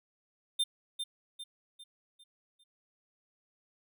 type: tone with echo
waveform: square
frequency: 3600 Hz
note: A7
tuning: 39 cents sharp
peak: -27 dBFS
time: 0.59-0.64 s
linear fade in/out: 10 ms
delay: 400 ms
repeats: 5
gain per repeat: -7 dB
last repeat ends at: 2.64 s
effects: none